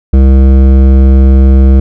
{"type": "tone with hard clipping", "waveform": "sine", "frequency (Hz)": 66.4, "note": "C2", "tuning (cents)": 26, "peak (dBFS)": -3, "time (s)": [0.13, 1.8], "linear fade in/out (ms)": 5, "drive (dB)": 13, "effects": []}